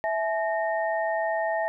sine tone cluster, 656 / 853 / 1840 Hz, E5 / G#5 / A#6, -9 / +46 / -23 cents, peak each -26 / -29 / -32 dBFS, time 0.04-1.68 s, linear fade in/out 0 ms, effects none

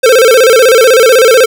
square tone with vibrato, 483.7 Hz, B4, 36 cents flat, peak -3 dBFS, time 0.03-1.46 s, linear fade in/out 10 ms, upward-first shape square, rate 16 Hz, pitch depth 130 cents each way, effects none

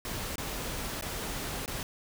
pink noise with dropouts, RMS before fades -36 dBFS, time 0.05-1.83 s, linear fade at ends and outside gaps 1 ms, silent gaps 0.357-0.381 / 1.011-1.023 / 1.66-1.678 s, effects none

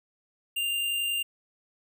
square tone with amplitude modulation, 2794 Hz, F7, in tune, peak -26 dBFS, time 0.56-1.23 s, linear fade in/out 10 ms, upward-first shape sine, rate 50.6 Hz, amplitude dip 25%, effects none

